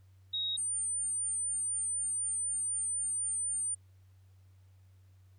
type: tone pair in turn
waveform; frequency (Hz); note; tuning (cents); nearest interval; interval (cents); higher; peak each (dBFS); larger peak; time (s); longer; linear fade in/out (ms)
sine; 3783 / 8998; A#7 / C#9; +25 / +25; octave + minor third; 1500; second; -31 / -31; neither; 0.33-0.57 / 0.57-3.75; second; 10
effects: added 94 Hz sine -57 dBFS peak until 5.38 s + pink hiss -75 dBFS RMS until 5.38 s